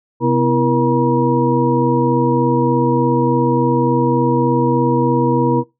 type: tone cluster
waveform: sine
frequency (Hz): 131.8 / 248.9 / 332.3 / 475.2 / 957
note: C3 / B3 / E4 / A#4 / A#5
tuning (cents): +13 / +14 / +14 / +33 / +45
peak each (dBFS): -18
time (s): 0.2-5.64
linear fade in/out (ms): 50
effects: noise-tail reverb RT60 0.2 s tail -19 dB re dry